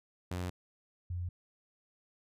sawtooth / sine tone pair in turn, 90 / 88.4 Hz, F#2 / F2, -47 / +22 cents, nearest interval unison, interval 31 cents, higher first, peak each -31 / -34 dBFS, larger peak first, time 0.31-0.5 / 1.1-1.29 s, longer neither, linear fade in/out 5 ms, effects resampled to 32000 Hz

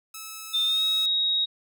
5% pulse tone, 1299 Hz, E6, 26 cents flat, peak -25 dBFS, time 0.14-1.06 s, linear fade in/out 5 ms
sine tone with pitch glide, 3608 to 3783 Hz, A7 to A#7, +43 to +25 cents, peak -21 dBFS, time 0.53-1.46 s, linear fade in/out 20 ms, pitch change +82 cents, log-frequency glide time 0.65-0.84 s
effects none

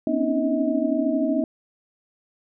sine tone cluster, 243.5 / 271.5 / 284.4 / 313.7 / 636 Hz, B3 / C#4 / C#4 / D#4 / D#5, -24 / -36 / +45 / +14 / +38 cents, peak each -26 dBFS, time 0.07-1.44 s, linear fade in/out 2 ms, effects none

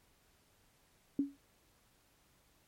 sine tone with exponential decay, 280.3 Hz, C#4, 19 cents sharp, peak -25 dBFS, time 1.19-1.37 s, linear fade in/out 2 ms, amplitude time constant 37 ms, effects pink hiss -70 dBFS RMS until 2.67 s + MP3 64 kbps

